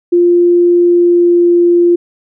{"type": "tone with pitch glide", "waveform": "sine", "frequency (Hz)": [349.2, 347.2], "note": ["F4", "F4"], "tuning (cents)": [0, -10], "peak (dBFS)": -5, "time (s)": [0.12, 1.96], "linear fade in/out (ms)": 10, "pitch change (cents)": -10, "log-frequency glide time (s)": [0.81, 1.52], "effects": []}